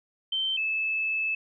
sine tone pair in turn, 3109 / 2614 Hz, G7 / E7, -15 / -15 cents, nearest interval minor third, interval 300 cents, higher first, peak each -25 dBFS, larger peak neither, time 0.32-0.57 / 0.57-1.35 s, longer second, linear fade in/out 5 ms, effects none

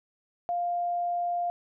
sine tone, 700 Hz, F5, 4 cents sharp, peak -26 dBFS, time 0.49-1.5 s, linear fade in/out 0 ms, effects none

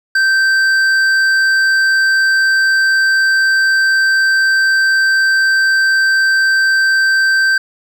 triangle tone with hard clipping, 1559 Hz, G6, 10 cents flat, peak -11 dBFS, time 0.15-7.58 s, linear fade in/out 5 ms, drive 11 dB, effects none

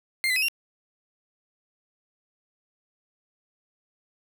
35% pulse tone with pitch steps, 2106 / 2013 / 2550 / 2766 Hz, C7 / B6 / D#7 / F7, +11 / +33 / +42 / -17 cents, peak -20 dBFS, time 0.24-0.484 s, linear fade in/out 0 ms, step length 61 ms, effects none

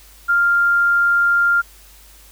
sine tone, 1396.9 Hz, F6, in tune, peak -12 dBFS, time 0.28-1.62 s, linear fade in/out 20 ms, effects added 50 Hz sine -46 dBFS peak until 2.31 s + white hiss -47 dBFS RMS until 2.31 s

